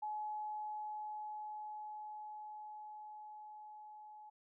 sine tone with level ramp, 849 Hz, G#5, 38 cents sharp, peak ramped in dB -38 to -52 dBFS, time 0.02-4.3 s, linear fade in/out 10 ms, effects none

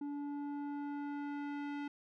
square tone with low-pass filter sweep, 287.8 Hz, D4, 35 cents flat, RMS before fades -41 dBFS, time 0.01-1.88 s, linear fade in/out 5 ms, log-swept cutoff 610 to 2600 Hz, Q 1, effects none

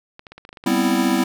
clicks, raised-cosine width 0.3 ms, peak -23 dBFS, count 9, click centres 0.194 / 0.268 / 0.32 / 0.38 / 0.451 / 0.491 / 0.529 / 0.572 / 0.639 s
square chord, C major seventh, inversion second, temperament equal, 196 / 246.9 / 261.6 / 329.6 Hz, G3 / B3 / C4 / E4, 0 / 0 / 0 / 0 cents, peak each -24 / -22 / -23 / -22 dBFS, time 0.66-1.24 s, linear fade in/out 5 ms
effects none

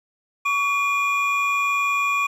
triangle tone pair together, 1129.8 / 2421 Hz, C#6 / D#7, +33 / -48 cents, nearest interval octave + minor second, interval 1319 cents, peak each -20 dBFS, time 0.45-2.27 s, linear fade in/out 10 ms, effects resampled to 32000 Hz + 9-bit

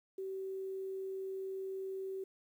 sine tone with quantisation, 383.2 Hz, G4, 39 cents flat, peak -38 dBFS, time 0.18-2.24 s, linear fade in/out 5 ms, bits 11, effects none

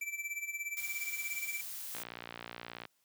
square tone with tremolo, 2330 Hz, D7, 14 cents flat, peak -35 dBFS, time 0.01-1.61 s, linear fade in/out 5 ms, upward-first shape sine, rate 17 Hz, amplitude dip 75%
blue noise, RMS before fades -43 dBFS, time 0.77-2.03 s, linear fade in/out 0 ms
click train, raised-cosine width 0.3 ms, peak -26 dBFS, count 54, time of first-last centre 1.95-2.853 s, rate 58.7 Hz
effects white hiss -75 dBFS RMS until 3.04 s + high-pass 100 Hz 12 dB/octave

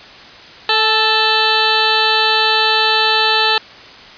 harmonic tone with a mistuned harmonic, 440 Hz, A4, in tune, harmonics 1 / 2 / 3 / 4 / 6 / 7 / 8 / 9 / 10, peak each -22 / -18 / -21 / -19 / -20 / -21 / -22 / -18 / -22 dBFS, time 0.69-3.58 s, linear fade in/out 2 ms, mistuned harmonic 2, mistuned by -29 cents, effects white hiss -37 dBFS RMS until 4.17 s + resampled to 11025 Hz

